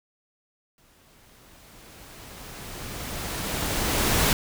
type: noise with exponential growth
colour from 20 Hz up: pink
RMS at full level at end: -20 dBFS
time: 0.78-4.33 s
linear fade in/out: 1 ms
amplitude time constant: 770 ms
effects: none